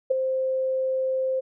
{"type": "tone with ADSR envelope", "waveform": "sine", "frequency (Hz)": 523.3, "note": "C5", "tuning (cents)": 0, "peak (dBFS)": -15, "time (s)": [0.1, 1.41], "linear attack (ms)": 12, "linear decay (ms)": 10, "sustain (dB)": -7, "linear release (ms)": 21, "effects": []}